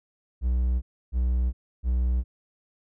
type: tone bursts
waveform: triangle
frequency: 61.74 Hz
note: B1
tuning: in tune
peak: -19 dBFS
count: 3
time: 0.41-2.24 s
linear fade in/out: 50 ms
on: 410 ms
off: 300 ms
effects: none